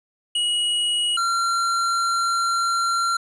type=tone pair in turn; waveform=square; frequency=2906 / 1371.4 Hz; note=F#7 / F6; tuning=-32 / -32 cents; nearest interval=octave + minor second; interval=1300 cents; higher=first; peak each=-20 dBFS; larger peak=neither; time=0.35-1.17 / 1.17-3.17 s; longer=second; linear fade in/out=5 ms; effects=resampled to 22050 Hz